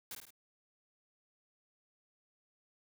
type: noise with echo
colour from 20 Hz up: white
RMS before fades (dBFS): -44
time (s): 0.11-0.15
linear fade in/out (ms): 2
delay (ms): 52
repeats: 3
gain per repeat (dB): -5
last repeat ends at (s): 0.306
effects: none